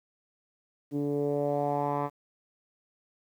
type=tone with low-pass filter sweep; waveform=10% pulse; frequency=144.1 Hz; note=D3; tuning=33 cents flat; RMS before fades=-29 dBFS; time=0.91-2.1 s; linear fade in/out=50 ms; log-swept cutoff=310 to 1200 Hz; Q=3; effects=10-bit